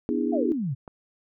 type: chord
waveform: sine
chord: E dominant seventh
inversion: second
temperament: just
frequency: 247.2 / 296.7 / 329.6 / 412 Hz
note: B3 / D4 / E4 / G#4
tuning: +2 / +18 / 0 / -14 cents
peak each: -27 / -28 / -29 / -30 dBFS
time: 0.09-0.52 s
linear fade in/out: 0 ms
type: exponential sweep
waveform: sine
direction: down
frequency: 740 to 120 Hz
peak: -25 dBFS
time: 0.32-0.75 s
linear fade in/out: 20 ms
type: click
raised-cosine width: 1 ms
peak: -26 dBFS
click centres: 0.878 s
effects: none